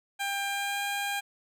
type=tone with pitch glide; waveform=15% pulse; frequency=797 to 804.9 Hz; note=G5 to G5; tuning=+28 to +46 cents; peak=-23 dBFS; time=0.19-1.21 s; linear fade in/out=20 ms; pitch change=+18 cents; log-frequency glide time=0.46-0.82 s; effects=none